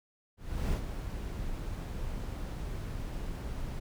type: noise with ADSR envelope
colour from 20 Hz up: brown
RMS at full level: -29 dBFS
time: 0.37-3.8 s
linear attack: 360 ms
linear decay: 78 ms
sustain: -8 dB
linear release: 14 ms
effects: none